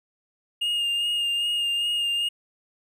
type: tone with vibrato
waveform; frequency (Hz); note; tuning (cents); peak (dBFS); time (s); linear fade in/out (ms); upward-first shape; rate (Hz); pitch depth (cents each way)
triangle; 2832; F7; +23; -21; 0.61-2.29; 10; sine; 2.5; 20
effects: none